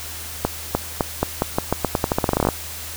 accelerating click train, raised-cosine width 1 ms, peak -3 dBFS, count 21, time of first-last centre 0.45-2.488 s, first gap 300 ms, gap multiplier 0.86, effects added 80 Hz sine -38 dBFS peak until 2.96 s + white hiss -33 dBFS RMS until 2.96 s

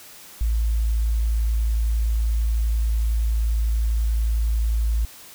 sine tone, 55.6 Hz, A1, 19 cents sharp, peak -18 dBFS, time 0.41-5.05 s, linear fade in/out 0 ms, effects white hiss -44 dBFS RMS until 5.34 s

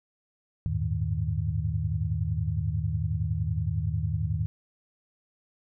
sine tone cluster, 80 / 99.2 / 110.1 / 154.6 Hz, D#2 / G2 / A2 / D#3, +49 / +21 / +2 / -11 cents, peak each -31 dBFS, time 0.66-4.46 s, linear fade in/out 0 ms, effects none

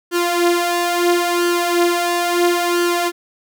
sawtooth tone with flanger, 348.4 Hz, F4, 4 cents flat, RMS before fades -17 dBFS, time 0.11-3.12 s, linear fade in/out 50 ms, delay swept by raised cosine 0.65 to 4.65 ms, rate 0.74 Hz, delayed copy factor +0.65, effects none

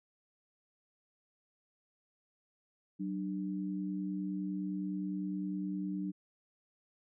sine tone pair together, 188.52 / 298.3 Hz, F#3 / D4, +33 / +27 cents, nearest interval minor sixth, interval 794 cents, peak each -36 / -38 dBFS, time 2.99-6.12 s, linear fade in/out 20 ms, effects none

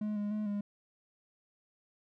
triangle tone with pitch steps, 211.4 / 206.4 / 212.4 / 204.3 Hz, G#3 / G#3 / G#3 / G#3, +31 / -10 / +39 / -28 cents, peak -30 dBFS, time 0.01-0.61 s, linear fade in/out 5 ms, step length 150 ms, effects none

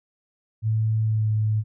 sine tone with pitch glide, 110 to 107.92 Hz, A2 to A2, 0 to -33 cents, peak -19 dBFS, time 0.62-1.64 s, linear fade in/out 50 ms, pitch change -33 cents, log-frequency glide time 1.03-1.3 s, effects none

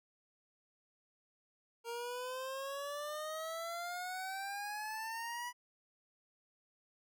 25% pulse exponential sweep, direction up, 463 to 983 Hz, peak -36 dBFS, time 1.84-5.53 s, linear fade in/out 50 ms, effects none

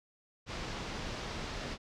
pink low-pass noise, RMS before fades -40 dBFS, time 0.46-1.78 s, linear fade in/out 50 ms, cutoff 5700 Hz, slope 24 dB/octave, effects none

